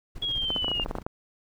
brown noise with tremolo, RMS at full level -36 dBFS, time 0.15-1.03 s, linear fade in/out 10 ms, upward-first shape square, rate 15 Hz, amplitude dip 65%
sine linear sweep, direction down, 3343 to 2792 Hz, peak -26 dBFS, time 0.22-0.84 s, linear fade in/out 5 ms
clicks, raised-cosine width 1 ms, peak -17 dBFS, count 11, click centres 0.504 / 0.563 / 0.645 / 0.682 / 0.716 / 0.798 / 0.861 / 0.911 / 0.953 / 0.985 / 1.065 s
effects none

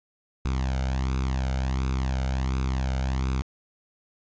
sawtooth tone with flanger, 65.41 Hz, C2, in tune, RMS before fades -26 dBFS, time 0.45-3.42 s, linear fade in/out 0 ms, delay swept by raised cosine 0.8 to 1.37 ms, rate 1.4 Hz, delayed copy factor +0.7, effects resampled to 16000 Hz + 10-bit

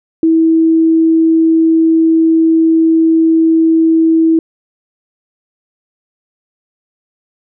sine tone, 324.6 Hz, E4, 27 cents flat, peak -6 dBFS, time 0.23-4.39 s, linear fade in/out 2 ms, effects none

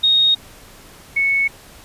sine tone pair in turn, 3729 / 2209 Hz, A#7 / C#7, 0 / -7 cents, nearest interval major sixth, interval 907 cents, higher first, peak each -11 / -14 dBFS, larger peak first, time 0.03-0.35 / 1.16-1.48 s, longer neither, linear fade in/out 10 ms, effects pink hiss -43 dBFS RMS until 1.84 s + resampled to 32000 Hz

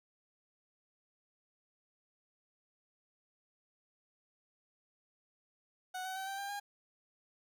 30% pulse tone with pitch steps, 740 / 753.8 / 767.9 / 782.2 / 796.8 / 811.7 Hz, F#5 / F#5 / G5 / G5 / G5 / G#5, 0 / +32 / -36 / -4 / +28 / -40 cents, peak -36 dBFS, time 5.94-6.6 s, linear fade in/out 10 ms, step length 110 ms, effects none

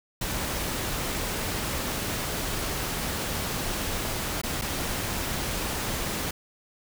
pink noise with dropouts, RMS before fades -30 dBFS, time 0.21-6.31 s, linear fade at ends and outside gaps 5 ms, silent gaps 4.416-4.434 / 4.614-4.619 s, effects none

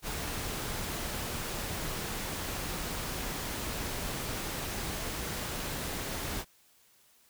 pink noise, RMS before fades -36 dBFS, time 0.02-6.45 s, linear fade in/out 50 ms, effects white hiss -64 dBFS RMS until 7.29 s

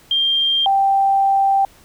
sine tone pair in turn, 3188 / 784.2 Hz, G7 / G5, +28 / 0 cents, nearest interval 2 octaves, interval 2428 cents, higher first, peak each -14 / -12 dBFS, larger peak second, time 0.11-0.66 / 0.66-1.65 s, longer second, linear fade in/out 2 ms, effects pink hiss -49 dBFS RMS until 1.84 s

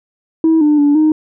sine tone with pitch steps, 322.6 / 298.5 / 289.4 / 309.7 Hz, E4 / D4 / D4 / D#4, -37 / +28 / -25 / -8 cents, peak -6 dBFS, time 0.44-1.12 s, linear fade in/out 2 ms, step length 170 ms, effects tanh soft clip ceiling -5 dBFS

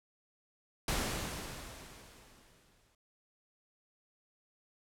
pink noise with exponential decay, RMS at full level -32 dBFS, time 0.88-2.95 s, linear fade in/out 2 ms, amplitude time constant 450 ms, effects low-pass 12000 Hz 12 dB/octave

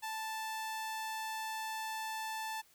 sawtooth tone, 880 Hz, A5, in tune, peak -34 dBFS, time 0.02-2.62 s, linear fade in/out 20 ms, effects white hiss -66 dBFS RMS until 2.74 s

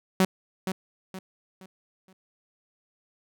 sawtooth tone with echo, 188 Hz, F#3, 28 cents sharp, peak -14 dBFS, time 0.2-0.25 s, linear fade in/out 2 ms, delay 470 ms, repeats 4, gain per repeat -9 dB, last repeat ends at 2.13 s, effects none

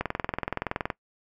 click train, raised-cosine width 0.5 ms, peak -12 dBFS, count 20, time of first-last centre 0.01-0.902 s, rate 21.3 Hz, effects noise-tail reverb RT60 0.1 s tail -21 dB re dry

